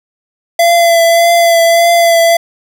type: tone with vibrato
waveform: square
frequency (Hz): 677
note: E5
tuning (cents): +46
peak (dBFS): -6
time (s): 0.59-2.37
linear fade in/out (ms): 5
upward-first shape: triangle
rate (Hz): 1.7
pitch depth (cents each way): 25
effects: none